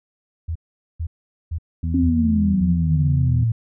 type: tone bursts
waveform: sine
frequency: 82 Hz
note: E2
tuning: 9 cents flat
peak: -22 dBFS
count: 5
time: 0.48-2.615 s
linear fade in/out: 10 ms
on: 75 ms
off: 440 ms
type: harmonic tone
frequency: 82.41 Hz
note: E2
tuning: in tune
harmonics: 1 / 2 / 3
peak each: -21 / -27 / -31 dBFS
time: 1.83-3.44 s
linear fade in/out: 5 ms
type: exponential sweep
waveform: sine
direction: down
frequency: 270.8 to 111 Hz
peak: -16 dBFS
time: 1.94-3.52 s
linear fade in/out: 5 ms
effects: none